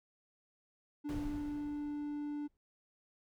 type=tone; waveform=triangle; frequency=293.7 Hz; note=D4; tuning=in tune; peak=-35 dBFS; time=1.04-2.48 s; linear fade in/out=20 ms
type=noise with exponential decay; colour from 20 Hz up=brown; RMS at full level=-39 dBFS; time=1.09-2.57 s; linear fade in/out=0 ms; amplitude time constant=320 ms
effects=none